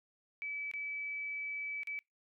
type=tone with dropouts; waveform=sine; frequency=2298 Hz; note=D7; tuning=38 cents flat; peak=-37 dBFS; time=0.42-1.99 s; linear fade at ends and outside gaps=0 ms; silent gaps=0.714-0.737 / 1.833-1.872 s; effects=noise-tail reverb RT60 0.2 s tail -26 dB re dry